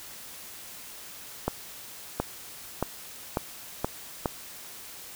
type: accelerating click train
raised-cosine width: 1 ms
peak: -11 dBFS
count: 6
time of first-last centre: 1.48-4.258 s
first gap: 720 ms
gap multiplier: 0.87
effects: white hiss -44 dBFS RMS until 5.15 s